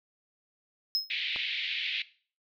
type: tone with exponential decay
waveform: triangle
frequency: 5150 Hz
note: E8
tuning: 41 cents flat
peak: -21 dBFS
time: 0.95-1.18 s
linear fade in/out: 0 ms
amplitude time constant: 50 ms
type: band-pass noise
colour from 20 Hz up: pink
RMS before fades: -33 dBFS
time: 1.1-2.02 s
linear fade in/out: 2 ms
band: 2100 to 3900 Hz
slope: 48 dB/octave
type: click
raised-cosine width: 0.3 ms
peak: -21 dBFS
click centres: 1.361 s
effects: noise-tail reverb RT60 0.4 s tail -17 dB re dry